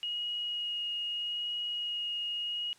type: tone with vibrato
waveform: sine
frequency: 2881 Hz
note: F#7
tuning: 47 cents flat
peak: -32 dBFS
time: 0.03-2.73 s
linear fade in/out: 0 ms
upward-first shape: sine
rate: 0.8 Hz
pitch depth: 9 cents each way
effects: white hiss -61 dBFS RMS until 2.78 s + low-pass 8000 Hz 12 dB/octave